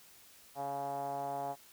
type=tone with low-pass filter; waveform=5% pulse; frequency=140 Hz; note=C#3; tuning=18 cents sharp; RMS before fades=-38 dBFS; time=0.55-1.56 s; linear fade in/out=50 ms; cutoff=760 Hz; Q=7.7; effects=white hiss -59 dBFS RMS until 1.72 s